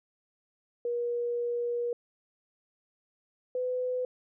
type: tone pair in turn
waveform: sine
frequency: 478.3 / 503 Hz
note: A#4 / B4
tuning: +44 / +32 cents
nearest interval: minor second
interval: 88 cents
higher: second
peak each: -28 dBFS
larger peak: neither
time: 0.85-1.93 / 3.55-4.05 s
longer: first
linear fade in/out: 2 ms
effects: none